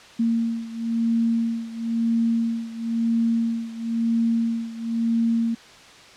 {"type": "beating tone pair", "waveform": "sine", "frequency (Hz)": [229.5, 230.49], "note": ["A#3", "A#3"], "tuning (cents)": [-27, -19], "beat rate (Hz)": 0.99, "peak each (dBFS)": [-22, -25], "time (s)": [0.19, 5.55], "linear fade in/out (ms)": 10, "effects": ["white hiss -46 dBFS RMS until 6.16 s", "low-pass 5000 Hz 12 dB/octave"]}